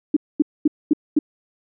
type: tone bursts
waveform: sine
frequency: 300.4 Hz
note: D4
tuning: 39 cents sharp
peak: -11 dBFS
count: 5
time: 0.14-1.19 s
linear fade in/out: 5 ms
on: 26 ms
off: 230 ms
effects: none